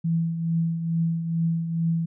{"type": "tone with tremolo", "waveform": "sine", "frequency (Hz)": 165.6, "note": "E3", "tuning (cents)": 8, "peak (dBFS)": -19, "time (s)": [0.04, 2.06], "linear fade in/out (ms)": 10, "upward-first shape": "triangle", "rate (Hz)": 2.3, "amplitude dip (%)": 60, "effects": []}